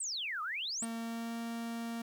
sine exponential two-way sweep, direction down then up, 8820 to 1182 to 8820 Hz, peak -35 dBFS, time 0-0.85 s, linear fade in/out 5 ms, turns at 0.42 s
45% pulse tone with pitch glide, 228.7 to 231.5 Hz, A#3 to A#3, -33 to -12 cents, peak -37 dBFS, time 0.82-2.02 s, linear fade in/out 5 ms, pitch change +21 cents, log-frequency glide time 0.93-1.39 s
effects 11-bit

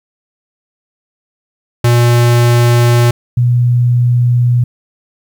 square / sine tone pair in turn, 119.8 / 121.89 Hz, A#2 / B2, +48 / -22 cents, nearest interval unison, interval 30 cents, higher second, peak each -7 dBFS, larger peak neither, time 1.84-3.11 / 3.37-4.64 s, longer neither, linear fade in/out 5 ms, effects 8-bit

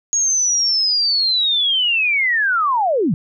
sine linear sweep, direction down, 6645 to 134.4 Hz, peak -14 dBFS, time 0.13-3.14 s, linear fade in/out 0 ms, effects none

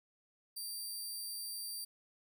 15% pulse tone, 4697 Hz, D8, 1 cent flat, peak -34 dBFS, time 0.56-1.85 s, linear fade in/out 10 ms, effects none

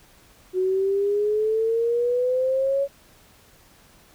sine exponential sweep, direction up, 366.8 to 561 Hz, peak -19 dBFS, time 0.53-2.88 s, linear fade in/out 50 ms, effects pink hiss -54 dBFS RMS until 4.14 s

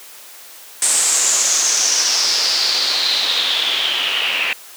white noise with low-pass filter sweep, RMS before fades -17 dBFS, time 0.82-4.53 s, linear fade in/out 2 ms, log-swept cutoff 8300 to 2600 Hz, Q 5.7, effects white hiss -39 dBFS RMS until 4.76 s + high-pass 400 Hz 12 dB/octave

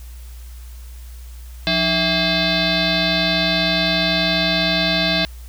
sine tone with frequency modulation, 2100 Hz, C7, 6 cents sharp, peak -15 dBFS, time 1.67-5.25 s, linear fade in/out 0 ms, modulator 481 Hz, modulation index 4.8, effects added 60 Hz sine -33 dBFS peak until 5.48 s + white hiss -48 dBFS RMS until 5.48 s

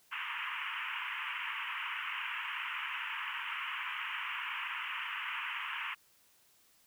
white band-pass noise, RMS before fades -39 dBFS, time 0.11-5.95 s, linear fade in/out 20 ms, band 920 to 3000 Hz, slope 96 dB/octave, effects white hiss -67 dBFS RMS until 6.86 s

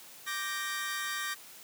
sawtooth chord, G minor, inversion second, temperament equal, 1174.7 / 1568 / 1864.7 Hz, D6 / G6 / Bb6, 0 / 0 / 0 cents, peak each -35 / -35 / -33 dBFS, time 0.26-1.35 s, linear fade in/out 20 ms, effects white hiss -51 dBFS RMS until 1.63 s + high-pass 150 Hz 12 dB/octave

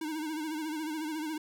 square tone with vibrato, 311.1 Hz, D#4, in tune, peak -34 dBFS, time 0.01-1.38 s, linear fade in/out 5 ms, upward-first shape sine, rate 14 Hz, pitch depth 68 cents each way, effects none

